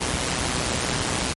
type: noise with amplitude modulation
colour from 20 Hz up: pink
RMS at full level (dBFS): -21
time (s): 0-1.34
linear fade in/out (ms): 20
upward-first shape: sine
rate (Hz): 124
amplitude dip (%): 70
effects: high-pass 60 Hz 12 dB/octave + MP3 48 kbps